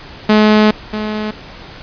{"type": "tone pair in turn", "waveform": "sawtooth", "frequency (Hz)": [213.5, 213.5], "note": ["G#3", "G#3"], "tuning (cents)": [48, 48], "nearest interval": "unison", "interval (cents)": 0, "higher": "neither", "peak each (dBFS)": [-3, -14], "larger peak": "first", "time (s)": [[0.29, 0.71], [0.93, 1.31]], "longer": "first", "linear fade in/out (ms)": 5, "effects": ["pink hiss -34 dBFS RMS until 1.82 s", "resampled to 11025 Hz"]}